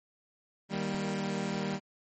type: chord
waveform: sawtooth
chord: Eb major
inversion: none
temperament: equal with one note detuned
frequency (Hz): 155.56 / 196 / 235.2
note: Eb3 / G3 / Bb3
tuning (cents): 0 / 0 / +16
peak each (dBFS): -34 / -29 / -34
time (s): 0.69-1.8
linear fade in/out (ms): 50
type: click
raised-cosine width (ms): 3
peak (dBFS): -34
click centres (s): 0.946
effects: MP3 32 kbps